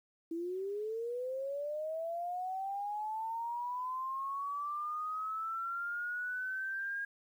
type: linear sweep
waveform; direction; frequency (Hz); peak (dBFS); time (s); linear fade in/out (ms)
sine; up; 325.1 to 1630; -35; 0.31-7.05; 5
effects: 11-bit